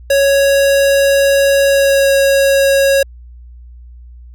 square tone with pitch glide, 554.4 to 549.9 Hz, C#5 to C#5, 0 to -14 cents, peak -9 dBFS, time 0.1-3.03 s, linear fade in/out 5 ms, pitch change -14 cents, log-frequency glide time 1.67-2.11 s, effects added 60 Hz sine -33 dBFS peak until 4.34 s

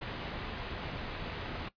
pink low-pass noise, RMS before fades -40 dBFS, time 0.01-1.69 s, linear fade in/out 10 ms, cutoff 3900 Hz, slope 24 dB/octave, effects noise-tail reverb RT60 0.1 s tail -17 dB re dry + resampled to 11025 Hz

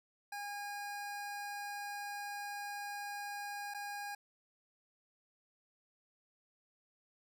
25% pulse tone with dropouts, 816 Hz, G#5, 31 cents flat, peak -37 dBFS, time 0.32-4.15 s, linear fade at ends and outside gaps 5 ms, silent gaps 3.739-3.745 s, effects none

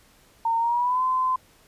sine tone with pitch glide, 915 to 1027.1 Hz, A#5 to C6, -32 to -32 cents, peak -20 dBFS, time 0.45-1.36 s, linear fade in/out 5 ms, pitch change +200 cents, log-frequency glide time 0.58-1.03 s, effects pink hiss -57 dBFS RMS until 1.67 s + resampled to 32000 Hz

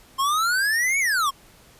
square exponential two-way sweep, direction up then down, 1054 to 2273 to 1054 Hz, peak -20 dBFS, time 0.18-1.31 s, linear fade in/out 20 ms, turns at 0.99 s, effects pink hiss -52 dBFS RMS until 1.79 s + resampled to 32000 Hz

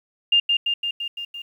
sine tone with echo, 2808 Hz, F7, 9 cents sharp, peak -13 dBFS, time 0.32-0.4 s, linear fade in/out 5 ms, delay 170 ms, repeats 6, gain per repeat -3 dB, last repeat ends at 1.42 s, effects 9-bit

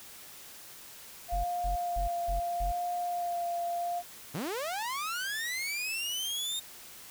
sine tone with vibrato, 698.5 Hz, F5, in tune, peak -30 dBFS, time 1.28-4.03 s, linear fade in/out 50 ms, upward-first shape sine, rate 0.76 Hz, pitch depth 19 cents each way
triangle tone bursts, 45.29 Hz, F#1, 36 cents flat, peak -28 dBFS, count 5, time 1.32-2.72 s, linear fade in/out 10 ms, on 120 ms, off 200 ms
sawtooth linear sweep, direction up, 123.47 to 3700 Hz, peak -29 dBFS, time 4.34-6.6 s, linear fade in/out 10 ms
effects white hiss -49 dBFS RMS until 7.1 s

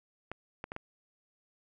clicks, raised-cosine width 0.5 ms, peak -23 dBFS, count 4, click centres 0.316 / 0.641 / 0.719 / 0.764 s, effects none

